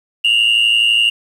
sine tone pair together, 2770 / 2882 Hz, F7 / F#7, -15 / -46 cents, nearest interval minor second, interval 69 cents, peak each -11 dBFS, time 0.24-1.1 s, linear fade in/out 10 ms, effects tanh soft clip ceiling -7 dBFS + 7-bit

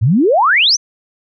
sine exponential sweep, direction up, 98 to 6360 Hz, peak -8 dBFS, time 0.01-0.77 s, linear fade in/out 20 ms, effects none

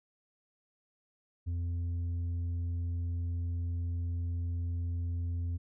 sine tone with tanh clipping, 86 Hz, F2, 26 cents flat, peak -32 dBFS, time 1.46-5.58 s, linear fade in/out 20 ms, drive 4 dB, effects none

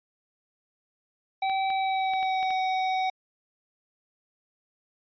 square tone with pitch glide, 770 to 752.4 Hz, G5 to F#5, -31 to +29 cents, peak -25 dBFS, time 1.42-3.1 s, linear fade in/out 5 ms, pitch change -40 cents, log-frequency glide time 1.71-2.55 s
clicks, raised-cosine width 0.3 ms, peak -25 dBFS, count 6, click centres 1.497 / 1.703 / 2.136 / 2.229 / 2.429 / 2.506 s
effects resampled to 11025 Hz

